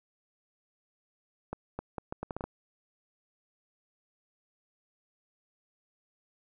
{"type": "accelerating click train", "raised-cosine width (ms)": 1, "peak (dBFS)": -21, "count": 9, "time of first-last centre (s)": [1.53, 2.44], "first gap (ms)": 260, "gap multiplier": 0.74, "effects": []}